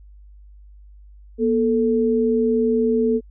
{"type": "tone pair together", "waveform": "sine", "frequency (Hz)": [240, 440.9], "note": ["B3", "A4"], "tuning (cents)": [-49, 4], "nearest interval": "major seventh", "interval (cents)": 1053, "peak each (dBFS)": [-19, -18], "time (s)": [1.38, 3.21], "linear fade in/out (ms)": 50, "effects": ["added 50 Hz sine -42 dBFS peak until 3.3 s"]}